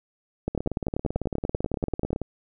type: two click trains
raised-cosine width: 2 ms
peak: -15 / -12 dBFS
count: 31 / 18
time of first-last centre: 0.55-2.217 / 0.48-2.13 s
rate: 18 / 10.3 Hz
effects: none